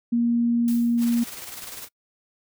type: tone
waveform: sine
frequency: 235.9 Hz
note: A#3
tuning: 21 cents sharp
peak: -18 dBFS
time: 0.12-1.24 s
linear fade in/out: 10 ms
type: noise with exponential decay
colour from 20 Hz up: blue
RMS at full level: -35 dBFS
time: 0.68-1.19 s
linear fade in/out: 1 ms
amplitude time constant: 110 ms
type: noise with tremolo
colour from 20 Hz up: white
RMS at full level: -36 dBFS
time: 0.97-1.89 s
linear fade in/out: 50 ms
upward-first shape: square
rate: 20 Hz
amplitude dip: 40%
effects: noise-tail reverb RT60 0.1 s tail -25 dB re dry